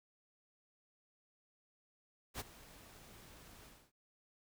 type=noise with ADSR envelope; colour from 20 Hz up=pink; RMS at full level=-40 dBFS; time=2.34-3.92 s; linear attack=60 ms; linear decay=23 ms; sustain=-18 dB; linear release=260 ms; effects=none